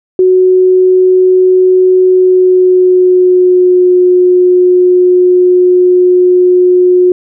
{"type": "tone with pitch glide", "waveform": "sine", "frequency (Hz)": [370, 361.8], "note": ["F#4", "F#4"], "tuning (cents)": [0, -39], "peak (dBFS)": -3, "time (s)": [0.19, 7.12], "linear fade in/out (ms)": 2, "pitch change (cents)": -39, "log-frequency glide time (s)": [2.04, 3.94], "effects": []}